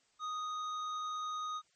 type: tone with tanh clipping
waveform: sine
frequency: 1244.5 Hz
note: D#6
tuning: in tune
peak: -38 dBFS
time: 0.19-1.62 s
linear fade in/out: 50 ms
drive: 12 dB
effects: white hiss -72 dBFS RMS until 1.75 s + MP3 32 kbps